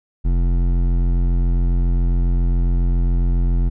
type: tone with hard clipping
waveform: triangle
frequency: 43.65 Hz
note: F1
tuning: in tune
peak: -16 dBFS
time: 0.24-3.7 s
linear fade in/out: 20 ms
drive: 16 dB
effects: none